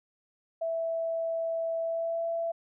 sine tone with pitch glide, 659 to 668.2 Hz, E5 to E5, -1 to +23 cents, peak -28 dBFS, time 0.61-2.52 s, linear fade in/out 10 ms, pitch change +24 cents, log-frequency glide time 1.8-2.26 s, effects none

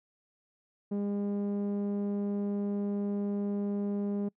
sawtooth tone with low-pass filter, 202.7 Hz, G#3, 42 cents flat, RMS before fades -32 dBFS, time 0.91-4.29 s, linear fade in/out 10 ms, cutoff 410 Hz, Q 0.9, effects noise-tail reverb RT60 0.1 s tail -26 dB re dry

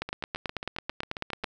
two click trains, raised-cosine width 0.3 ms, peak -14 / -19 dBFS, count 14 / 11, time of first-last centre 0.02-1.442 / 0.09-1.438 s, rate 9.14 / 7.42 Hz, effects none

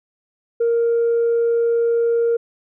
sine tone, 466.2 Hz, A#4, in tune, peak -13 dBFS, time 0.6-2.37 s, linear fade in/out 10 ms, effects tanh soft clip ceiling -12 dBFS

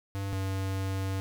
square tone pair in turn, 98.3 / 96.17 Hz, G2 / G2, +5 / -33 cents, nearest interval unison, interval 38 cents, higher first, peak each -32 / -30 dBFS, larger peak second, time 0.15-0.33 / 0.33-1.2 s, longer second, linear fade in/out 0 ms, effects none

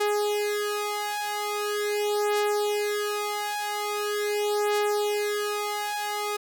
sawtooth beating tone pair, 415.3 / 415.72 Hz, G#4 / G#4, 0 / +2 cents, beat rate 0.42 Hz, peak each -24 dBFS, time 0-6.37 s, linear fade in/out 10 ms, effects none

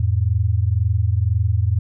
sine tone pair together, 86.13 / 108.1 Hz, F2 / A2, -23 / -30 cents, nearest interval major third, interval 393 cents, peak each -18 dBFS, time 0-1.79 s, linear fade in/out 5 ms, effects none

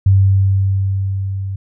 sine tone with level ramp, 97 Hz, G2, 18 cents flat, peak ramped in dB -6 to -20 dBFS, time 0.06-1.56 s, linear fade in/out 5 ms, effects none

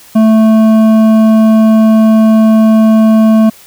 sine tone with hard clipping, 220 Hz, A3, in tune, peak -5 dBFS, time 0.15-3.5 s, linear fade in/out 10 ms, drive 9 dB, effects white hiss -38 dBFS RMS until 3.66 s

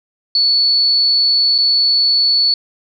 sine tone with dropouts, 4435 Hz, C#8, in tune, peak -10 dBFS, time 0.35-2.54 s, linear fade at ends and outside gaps 2 ms, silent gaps 1.581-1.585 s, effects none

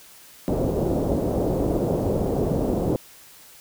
white low-pass noise, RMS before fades -23 dBFS, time 0.48-2.96 s, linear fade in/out 0 ms, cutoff 550 Hz, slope 24 dB/octave, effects white hiss -48 dBFS RMS until 3.6 s

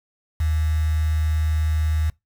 sine tone with quantisation, 78.1 Hz, D#2, 7 cents sharp, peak -18 dBFS, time 0.4-2.1 s, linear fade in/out 5 ms, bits 6, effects noise-tail reverb RT60 0.2 s tail -24 dB re dry

